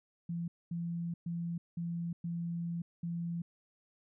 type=tone bursts at uneven times; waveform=sine; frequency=170 Hz; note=F3; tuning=46 cents flat; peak=-34 dBFS; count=6; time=0.29-0.48 / 0.71-1.14 / 1.26-1.58 / 1.77-2.13 / 2.24-2.82 / 3.03-3.42 s; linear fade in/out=5 ms; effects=none